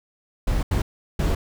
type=noise bursts at uneven times; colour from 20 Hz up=brown; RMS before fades=-21 dBFS; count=3; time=0.47-0.63 / 0.71-0.82 / 1.19-1.35 s; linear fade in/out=5 ms; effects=none